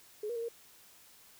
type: tone with pitch steps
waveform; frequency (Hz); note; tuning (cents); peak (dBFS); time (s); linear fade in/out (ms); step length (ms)
sine; 422.4 / 476.9 / 460.6 / 466.2; G#4 / A#4 / A#4 / A#4; +29 / +39 / -21 / 0; -34; 0.23-0.486; 5; 64
effects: white hiss -59 dBFS RMS until 1.39 s